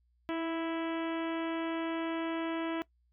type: harmonic tone with a mistuned harmonic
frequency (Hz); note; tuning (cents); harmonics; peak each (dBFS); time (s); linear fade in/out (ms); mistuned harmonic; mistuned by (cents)
329.6; E4; 0; 1 / 2 / 3 / 4 / 5 / 6 / 7 / 8 / 9 / 10; -33 / -39 / -43 / -45 / -47 / -49 / -50 / -51 / -52 / -53; 0.29-2.82; 0; 1; -15
effects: noise-tail reverb RT60 0.1 s tail -20 dB re dry + added 60 Hz sine -68 dBFS peak until 3.12 s